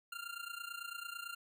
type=tone with amplitude modulation; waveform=25% pulse; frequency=1392 Hz; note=F6; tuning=6 cents flat; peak=-36 dBFS; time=0.12-1.35 s; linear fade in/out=5 ms; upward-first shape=sine; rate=29 Hz; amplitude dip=80%; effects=none